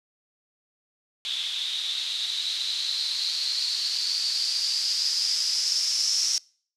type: noise with low-pass filter sweep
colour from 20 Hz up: violet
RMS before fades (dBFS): -27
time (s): 1.25-6.38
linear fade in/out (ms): 0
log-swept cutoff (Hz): 3500 to 5500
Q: 9
effects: noise-tail reverb RT60 0.5 s tail -26 dB re dry + low-pass 11000 Hz 12 dB/octave